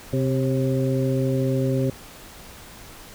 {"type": "harmonic tone with a mistuned harmonic", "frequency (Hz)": 130.81, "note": "C3", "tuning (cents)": 0, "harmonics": [1, 2, 3, 4], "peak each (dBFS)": [-22, -25, -27, -28], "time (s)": [0.13, 1.9], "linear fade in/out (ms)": 2, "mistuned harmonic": 4, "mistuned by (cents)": 46, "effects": ["pink hiss -43 dBFS RMS until 3.14 s"]}